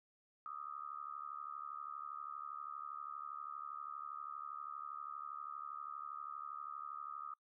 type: tone with amplitude modulation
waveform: sine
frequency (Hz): 1244.5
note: D#6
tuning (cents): 0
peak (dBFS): -40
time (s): 0.46-7.34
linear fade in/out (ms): 0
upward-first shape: sine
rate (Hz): 72.5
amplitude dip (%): 100
effects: noise-tail reverb RT60 0.1 s tail -21 dB re dry